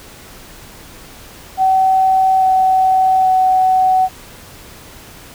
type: tone with pitch steps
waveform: sine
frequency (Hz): 760 / 754.8 / 749.5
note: F#5 / F#5 / F#5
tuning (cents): +46 / +34 / +22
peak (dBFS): -9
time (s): 1.57-4.09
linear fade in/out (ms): 50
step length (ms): 840
effects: pink hiss -38 dBFS RMS until 5.34 s